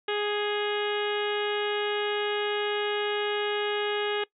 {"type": "harmonic tone with a mistuned harmonic", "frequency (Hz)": 414.7, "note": "G#4", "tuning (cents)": -3, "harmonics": [1, 2, 3, 4, 5, 6, 7, 8, 9], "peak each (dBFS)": [-28, -35, -38, -35, -39, -41, -37, -39, -44], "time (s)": [0.08, 4.24], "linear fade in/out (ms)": 5, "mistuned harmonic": 5, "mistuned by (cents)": 27, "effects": ["noise-tail reverb RT60 0.1 s tail -21 dB re dry"]}